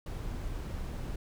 brown noise with ADSR envelope, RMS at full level -33 dBFS, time 0.06-1.16 s, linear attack 5 ms, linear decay 4 ms, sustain -4 dB, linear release 5 ms, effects none

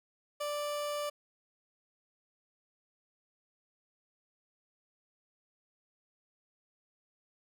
30% pulse tone, 587.3 Hz, D5, in tune, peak -31 dBFS, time 0.4-1.1 s, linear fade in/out 10 ms, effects none

